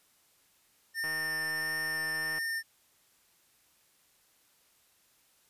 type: tone with vibrato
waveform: square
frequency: 1805 Hz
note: A6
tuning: 44 cents sharp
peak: -32 dBFS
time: 0.94-2.63 s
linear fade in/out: 50 ms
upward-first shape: triangle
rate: 1.5 Hz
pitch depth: 11 cents each way
type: click train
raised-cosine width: 0.5 ms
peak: -29 dBFS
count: 212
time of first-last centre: 1.04-2.384 s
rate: 157 Hz
effects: white hiss -67 dBFS RMS until 5.49 s + resampled to 32000 Hz